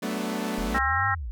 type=chord; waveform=sawtooth; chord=B minor seventh; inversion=second; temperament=equal with one note detuned; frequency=187.8 / 220 / 246.9 / 293.7 Hz; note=F#3 / A3 / B3 / D4; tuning=+26 / 0 / 0 / 0 cents; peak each=-30 / -27 / -30 / -31 dBFS; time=0.02-0.79 s; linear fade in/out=10 ms
type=linear two-way sweep; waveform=sine; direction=up then down; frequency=37.26 to 103.83 to 47.4 Hz; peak=-30 dBFS; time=0.58-1.31 s; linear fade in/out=0 ms; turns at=1.09 s
type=harmonic tone; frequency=267.3 Hz; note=C4; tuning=37 cents sharp; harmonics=3 / 4 / 5 / 6 / 7; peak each=-29 / -31 / -26 / -32 / -27 dBFS; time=0.74-1.15 s; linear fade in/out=10 ms
effects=none